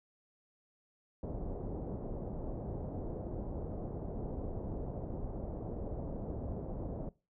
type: low-pass noise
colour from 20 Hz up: pink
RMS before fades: -40 dBFS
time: 1.23-7.09 s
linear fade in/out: 2 ms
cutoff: 660 Hz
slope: 24 dB/octave
effects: noise-tail reverb RT60 0.3 s tail -21 dB re dry